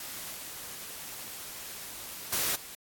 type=noise with level steps; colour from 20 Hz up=white; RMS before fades=-40 / -42 / -29 / -45 dBFS; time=0-2.75 s; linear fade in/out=2 ms; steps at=0.34 / 2.32 / 2.55 s; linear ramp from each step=10 ms; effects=AAC 64 kbps

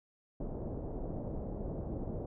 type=low-pass noise; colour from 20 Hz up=pink; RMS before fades=-39 dBFS; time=0.4-2.26 s; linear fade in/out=5 ms; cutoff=640 Hz; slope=24 dB/octave; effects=none

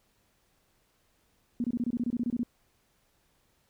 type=tone bursts; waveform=sine; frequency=239.9 Hz; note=A#3; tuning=50 cents sharp; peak=-26 dBFS; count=13; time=1.6-2.433 s; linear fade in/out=2 ms; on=41 ms; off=25 ms; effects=pink hiss -70 dBFS RMS until 3.69 s

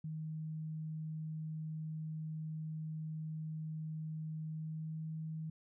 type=tone with pitch glide; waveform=sine; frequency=156.9 to 158.36 Hz; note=D#3 to D#3; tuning=+15 to +31 cents; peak=-39 dBFS; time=0.04-5.5 s; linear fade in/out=5 ms; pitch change=+16 cents; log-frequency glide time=4.47-5.04 s; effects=none

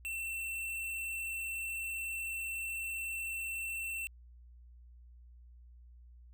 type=tone; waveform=square; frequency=2693 Hz; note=E7; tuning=36 cents sharp; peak=-37 dBFS; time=0.05-4.07 s; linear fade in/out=0 ms; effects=added 60 Hz sine -53 dBFS peak until 6.33 s

